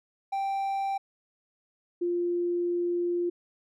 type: tone pair in turn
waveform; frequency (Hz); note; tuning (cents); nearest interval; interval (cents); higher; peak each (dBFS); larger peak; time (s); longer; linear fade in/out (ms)
triangle / sine; 784 / 349.2; G5 / F4; 0 / 0; octave + major second; 1400; first; -25; neither; 0.32-0.98 / 2.01-3.3; second; 10
effects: none